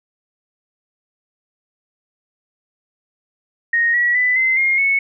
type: tone with pitch steps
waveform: sine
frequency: 1864.7 / 1928.2 / 1993.9 / 2062 / 2132 / 2205 Hz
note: A#6 / B6 / B6 / C7 / C7 / C#7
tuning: 0 / -42 / +16 / -26 / +32 / -10 cents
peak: -13 dBFS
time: 3.73-4.99 s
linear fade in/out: 5 ms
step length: 210 ms
effects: none